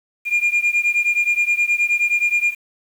sine beating tone pair, 2408 / 2417.5 Hz, D7 / D7, +43 / +50 cents, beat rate 9.5 Hz, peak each -16 / -17 dBFS, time 0.25-2.55 s, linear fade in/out 50 ms, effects tanh soft clip ceiling -12 dBFS + 7-bit

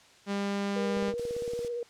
sawtooth tone, 200.2 Hz, G3, 37 cents sharp, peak -25 dBFS, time 0.26-1.14 s, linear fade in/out 50 ms
sine tone with vibrato, 477.4 Hz, A#4, 41 cents sharp, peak -31 dBFS, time 0.76-1.83 s, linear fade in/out 2 ms, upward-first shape sine, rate 15 Hz, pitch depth 26 cents each way
click train, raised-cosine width 2 ms, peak -29 dBFS, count 13, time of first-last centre 0.97-1.648 s, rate 17.7 Hz
blue noise, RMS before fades -42 dBFS, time 1.18-1.68 s, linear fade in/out 0 ms
effects white hiss -57 dBFS RMS until 1.89 s + low-pass 6000 Hz 12 dB/octave

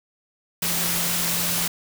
sine tone in noise, 172.3 Hz, F3, 23 cents flat, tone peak -32 dBFS, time 0.62-1.68 s, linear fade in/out 5 ms, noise white, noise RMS -24 dBFS, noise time 0.62-1.68 s, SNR -11 dB, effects none

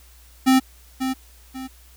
square tone with echo, 261.6 Hz, C4, in tune, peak -13 dBFS, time 0.46-0.6 s, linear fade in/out 20 ms, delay 540 ms, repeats 2, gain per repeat -9 dB, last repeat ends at 1.68 s, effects added 60 Hz sine -48 dBFS peak until 1.96 s + white hiss -53 dBFS RMS until 1.96 s

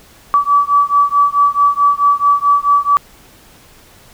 sine beating tone pair, 1147 / 1151.6 Hz, D6 / D6, -41 / -34 cents, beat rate 4.6 Hz, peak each -12 dBFS, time 0.34-2.97 s, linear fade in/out 0 ms, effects pink hiss -44 dBFS RMS until 4.13 s

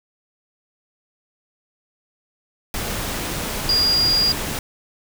sine tone in noise, 4832 Hz, D8, 48 cents sharp, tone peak -15 dBFS, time 3.69-4.32 s, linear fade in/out 2 ms, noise pink, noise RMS -26 dBFS, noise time 2.74-4.59 s, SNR +8 dB, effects none

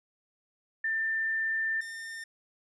sine / 45% pulse tone pair in turn, 1788 / 1808.8 Hz, A6 / A6, +27 / +47 cents, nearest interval unison, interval 20 cents, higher second, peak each -27 / -38 dBFS, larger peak first, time 0.84-1.81 / 1.81-2.24 s, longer first, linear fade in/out 5 ms, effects resampled to 24000 Hz

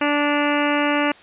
harmonic tone with a mistuned harmonic, 291.9 Hz, D4, 10 cents flat, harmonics 1 / 2 / 3 / 4 / 5 / 6 / 7 / 8 / 9 / 10, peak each -21 / -24 / -26 / -27 / -28 / -29 / -29 / -30 / -31 / -31 dBFS, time 0.01-1.12 s, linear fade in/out 5 ms, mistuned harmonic 10, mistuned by -41 cents, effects white hiss -46 dBFS RMS until 1.22 s + resampled to 8000 Hz

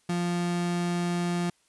35% pulse tone, 174.61 Hz, F3, in tune, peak -24 dBFS, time 0.09-1.5 s, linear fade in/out 5 ms, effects white hiss -67 dBFS RMS until 1.68 s + resampled to 24000 Hz

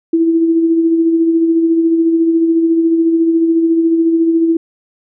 sine tone with tremolo, 329.6 Hz, E4, in tune, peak -7 dBFS, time 0.13-4.57 s, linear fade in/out 5 ms, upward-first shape sine, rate 14 Hz, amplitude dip 40%, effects none

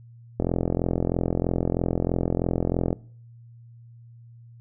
click train, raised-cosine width 2 ms, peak -10 dBFS, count 110, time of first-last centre 0.4-2.929 s, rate 43.1 Hz, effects noise-tail reverb RT60 0.5 s tail -22 dB re dry + added 117 Hz sine -45 dBFS peak until 4.6 s

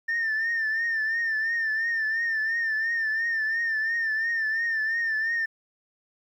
sine tone with vibrato, 1800 Hz, A6, 39 cents sharp, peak -22 dBFS, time 0.08-5.46 s, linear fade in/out 10 ms, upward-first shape triangle, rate 2.9 Hz, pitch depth 70 cents each way, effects tanh soft clip ceiling -21 dBFS + 10-bit

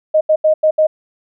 sine tone bursts at uneven times, 622.3 Hz, D#5, in tune, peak -8 dBFS, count 5, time 0.14-0.21 / 0.29-0.36 / 0.44-0.54 / 0.63-0.71 / 0.78-0.87 s, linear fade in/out 10 ms, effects none

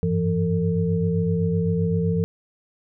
sine tone cluster, 94.9 / 102.7 / 169.1 / 451.1 Hz, F#2 / G#2 / E3 / A4, +44 / -19 / +44 / +43 cents, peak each -28 / -28 / -21 / -26 dBFS, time 0.03-2.24 s, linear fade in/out 0 ms, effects none

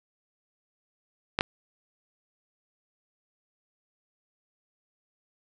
clicks, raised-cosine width 0.3 ms, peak -8 dBFS, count 2, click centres 1.389 / 1.409 s, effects none

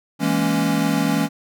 square chord, A# half-diminished seventh, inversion second, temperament equal, 164.81 / 207.7 / 233.1 / 277.2 Hz, E3 / G#3 / A#3 / C#4, 0 / 0 / 0 / 0 cents, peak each -24 / -24 / -26 / -22 dBFS, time 0.19-1.29 s, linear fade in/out 50 ms, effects none

